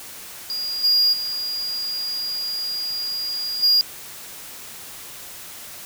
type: tone with level steps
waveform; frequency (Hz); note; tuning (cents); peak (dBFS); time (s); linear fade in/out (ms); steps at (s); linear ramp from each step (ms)
triangle; 4837; D#8; -50; -23 / -13 / -23 / -12; 0.5-3.81; 0; 0.83 / 1.12 / 3.62; 20
effects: white hiss -38 dBFS RMS until 5.85 s

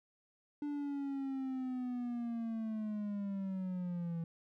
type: linear sweep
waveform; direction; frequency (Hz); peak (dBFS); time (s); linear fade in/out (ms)
triangle; down; 293.7 to 164.81; -34; 0.62-4.24; 2
effects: none

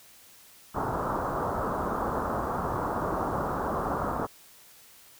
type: low-pass noise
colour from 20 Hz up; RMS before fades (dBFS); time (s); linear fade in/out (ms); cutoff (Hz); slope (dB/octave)
white; -30; 0.74-4.27; 20; 1300; 48
effects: white hiss -54 dBFS RMS until 5.19 s

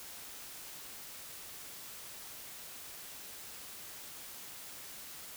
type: silence
effects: white hiss -48 dBFS RMS until 5.36 s

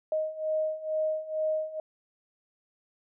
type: beating tone pair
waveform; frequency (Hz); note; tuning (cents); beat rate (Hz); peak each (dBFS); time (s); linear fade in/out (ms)
sine; 623 / 625.2; D#5 / D#5; +2 / +8; 2.2; -32 / -29; 0.12-1.8; 2
effects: none

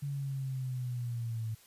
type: linear sweep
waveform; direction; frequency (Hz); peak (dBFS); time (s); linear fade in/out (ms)
sine; down; 142.8 to 110; -33; 0.02-1.55; 10
effects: white hiss -60 dBFS RMS until 1.66 s + resampled to 32000 Hz

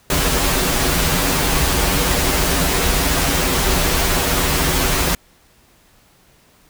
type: noise with comb filter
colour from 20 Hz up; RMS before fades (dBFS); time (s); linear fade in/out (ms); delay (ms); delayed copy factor
pink; -17; 0.1-5.15; 2; 9.3; -0.9
effects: pink hiss -53 dBFS RMS until 6.69 s

